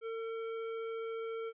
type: tone with hard clipping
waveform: sine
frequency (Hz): 452.4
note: A4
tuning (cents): +48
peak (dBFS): -39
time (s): 0.01-1.53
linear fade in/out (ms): 50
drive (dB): 12
effects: resampled to 8000 Hz